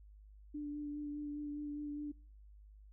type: tone with vibrato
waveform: sine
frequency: 293.7 Hz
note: D4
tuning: in tune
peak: -39 dBFS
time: 0.54-2.12 s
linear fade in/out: 10 ms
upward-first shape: sine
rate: 4.9 Hz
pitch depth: 17 cents each way
effects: noise-tail reverb RT60 0.5 s tail -26 dB re dry + added 51 Hz sine -55 dBFS peak until 2.92 s